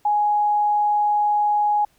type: tone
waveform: sine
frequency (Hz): 833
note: G#5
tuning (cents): +5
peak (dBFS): -16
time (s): 0.05-1.85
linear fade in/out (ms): 5
effects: pink hiss -61 dBFS RMS until 1.98 s